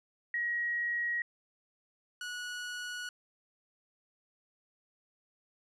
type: tone pair in turn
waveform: sine / sawtooth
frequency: 1899 / 1464.6 Hz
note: A#6 / F#6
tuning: +32 / -18 cents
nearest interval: major third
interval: 450 cents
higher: first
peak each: -30 / -34 dBFS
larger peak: first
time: 0.34-1.22 / 2.21-3.09 s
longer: neither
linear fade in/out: 2 ms
effects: low-pass 9000 Hz 12 dB/octave